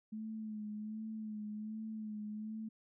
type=tone with vibrato; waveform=sine; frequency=215.2 Hz; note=A3; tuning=38 cents flat; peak=-40 dBFS; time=0.12-2.69 s; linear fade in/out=10 ms; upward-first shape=sine; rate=1.3 Hz; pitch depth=37 cents each way; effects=none